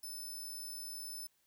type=tone; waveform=10% pulse; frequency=5274 Hz; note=E8; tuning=in tune; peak=-37 dBFS; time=0.03-1.27 s; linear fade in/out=5 ms; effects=white hiss -75 dBFS RMS until 1.46 s